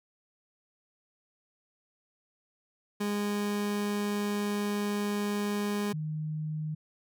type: tone pair in turn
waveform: 30% pulse / sine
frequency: 205.7 / 154.39 Hz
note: G#3 / D#3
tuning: -16 / -13 cents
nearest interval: perfect fourth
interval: 497 cents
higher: first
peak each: -26 / -31 dBFS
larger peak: first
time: 3-5.93 / 5.93-6.75 s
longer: first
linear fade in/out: 10 ms
effects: none